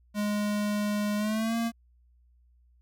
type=tone with pitch glide; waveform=square; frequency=207.7 to 230.5 Hz; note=G#3 to A#3; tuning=0 to -19 cents; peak=-27 dBFS; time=0.14-1.72 s; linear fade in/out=50 ms; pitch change=+181 cents; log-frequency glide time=1.17-1.56 s; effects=added 60 Hz sine -59 dBFS peak until 2.81 s